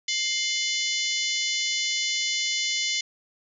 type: harmonic tone with a mistuned harmonic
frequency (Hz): 700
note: F5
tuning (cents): +4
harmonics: 3 / 4 / 5 / 6 / 7 / 8 / 9 / 10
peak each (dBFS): -30 / -31 / -32 / -33 / -33 / -34 / -35 / -35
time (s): 0.08-3.01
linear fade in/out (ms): 5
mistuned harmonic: 4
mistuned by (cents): +110
effects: none